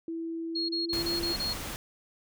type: tone with pitch glide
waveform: sine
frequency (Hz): 329.6 to 340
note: E4 to F4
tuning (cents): 0 to -46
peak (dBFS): -32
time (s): 0.08-1.33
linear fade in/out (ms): 2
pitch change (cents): +54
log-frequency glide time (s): 0.52-1.15
type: tone bursts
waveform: sine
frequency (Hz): 4292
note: C8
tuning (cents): +43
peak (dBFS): -29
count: 6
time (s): 0.55-1.535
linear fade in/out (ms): 10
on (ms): 140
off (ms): 29
type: noise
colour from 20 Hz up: pink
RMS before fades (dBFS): -37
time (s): 0.93-1.76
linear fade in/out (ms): 0
effects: none